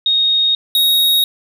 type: tone pair in turn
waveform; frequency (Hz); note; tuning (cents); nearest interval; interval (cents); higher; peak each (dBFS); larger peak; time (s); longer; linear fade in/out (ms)
sine / square; 3729 / 3764; A#7 / A#7; 0 / +16; unison; 16; second; -11; neither; 0.06-0.55 / 0.75-1.24; neither; 2
effects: none